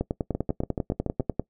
two click trains, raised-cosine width 2 ms, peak -12 / -14 dBFS, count 15 / 7, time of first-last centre 0.01-1.396 / 0.35-1.206 s, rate 10.1 / 7.01 Hz, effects noise-tail reverb RT60 0.1 s tail -20 dB re dry

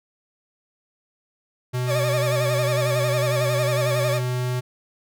square tone, 125.1 Hz, B2, 23 cents sharp, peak -23 dBFS, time 1.73-4.61 s, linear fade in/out 20 ms
40% pulse tone with vibrato, 587.3 Hz, D5, in tune, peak -21 dBFS, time 1.86-4.21 s, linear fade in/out 50 ms, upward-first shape sine, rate 11 Hz, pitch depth 91 cents each way
effects none

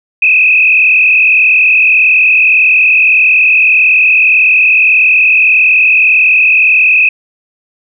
sine tone with frequency modulation, 2542 Hz, D#7, 36 cents sharp, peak -4 dBFS, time 0.22-7.09 s, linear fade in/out 5 ms, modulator 41.7 Hz, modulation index 2.1, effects none

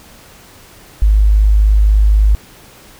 sine tone, 51.91 Hz, G#1, in tune, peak -6 dBFS, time 1.02-2.35 s, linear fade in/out 0 ms, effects pink hiss -41 dBFS RMS until 2.99 s

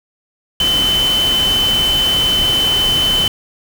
sine tone in noise, 3045 Hz, F#7, 49 cents sharp, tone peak -12 dBFS, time 0.6-3.28 s, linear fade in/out 2 ms, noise pink, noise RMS -22 dBFS, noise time 0.6-3.28 s, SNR +7 dB, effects none

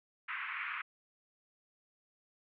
white band-pass noise, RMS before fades -40 dBFS, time 0.28-0.82 s, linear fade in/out 10 ms, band 1100 to 2500 Hz, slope 48 dB/octave, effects none

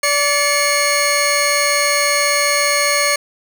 15% pulse tone pair together, 577.4 / 2175 Hz, D5 / C#7, -30 / -33 cents, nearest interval octave + major seventh, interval 2297 cents, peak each -10 dBFS, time 0.03-3.16 s, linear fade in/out 5 ms, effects none

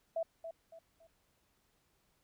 sine tone with echo, 659.3 Hz, E5, in tune, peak -32 dBFS, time 0.16-0.23 s, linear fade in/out 5 ms, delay 280 ms, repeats 3, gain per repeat -9 dB, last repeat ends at 1.07 s, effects pink hiss -75 dBFS RMS until 2.23 s

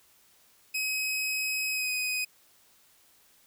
sawtooth tone with pitch glide, 2541 to 2505 Hz, D#7 to D#7, +36 to +11 cents, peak -25 dBFS, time 0.74-2.25 s, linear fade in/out 10 ms, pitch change -25 cents, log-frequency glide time 1.71-1.91 s, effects white hiss -62 dBFS RMS until 3.46 s

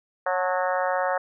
harmonic tone with a mistuned harmonic, 183.5 Hz, F#3, 14 cents flat, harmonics 3 / 4 / 5 / 6 / 7 / 8 / 9 / 10, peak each -26 / -28 / -30 / -32 / -33 / -34 / -35 / -36 dBFS, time 0.26-1.18 s, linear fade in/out 5 ms, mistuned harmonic 5, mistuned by -32 cents, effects none

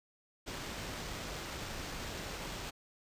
pink noise with sample-and-hold, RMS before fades -42 dBFS, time 0.46-2.71 s, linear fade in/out 20 ms, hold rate 11025 Hz, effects resampled to 32000 Hz

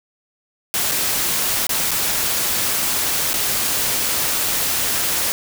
white noise with dropouts, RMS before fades -20 dBFS, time 0.74-5.32 s, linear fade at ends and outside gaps 0 ms, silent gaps 0.913-0.918 / 1.668-1.693 / 1.908-1.915 / 3.332-3.34 s, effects none

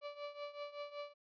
35% pulse tone with tremolo, 581 Hz, D5, 19 cents flat, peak -39 dBFS, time 0.01-1.14 s, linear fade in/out 50 ms, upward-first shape triangle, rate 5.3 Hz, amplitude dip 85%, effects resampled to 11025 Hz

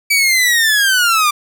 sawtooth linear sweep, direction down, 2302 to 1174.7 Hz, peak -7 dBFS, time 0.1-1.31 s, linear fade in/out 10 ms, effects none

